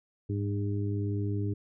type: harmonic tone with a mistuned harmonic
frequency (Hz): 101.3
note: G#2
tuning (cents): -43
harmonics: 1 / 2 / 3 / 4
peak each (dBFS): -29 / -39 / -36 / -39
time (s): 0.29-1.54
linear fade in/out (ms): 10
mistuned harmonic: 1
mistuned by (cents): +32
effects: none